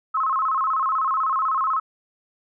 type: tone with vibrato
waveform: sine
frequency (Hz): 1174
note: D6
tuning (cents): -1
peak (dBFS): -19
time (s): 0.14-1.8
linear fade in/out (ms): 10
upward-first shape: square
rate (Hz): 16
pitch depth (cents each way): 160
effects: none